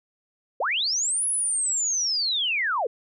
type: linear two-way sweep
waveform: sine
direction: up then down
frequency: 415.3 to 10548 to 415.3 Hz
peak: -22 dBFS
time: 0.6-2.87 s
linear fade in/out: 5 ms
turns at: 1.27 s
effects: none